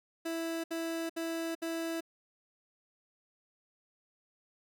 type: tone bursts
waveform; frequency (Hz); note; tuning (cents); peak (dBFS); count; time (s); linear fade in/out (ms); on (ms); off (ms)
30% pulse; 329.6; E4; 0; -31; 4; 0.25-2.008; 10; 390; 66
effects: none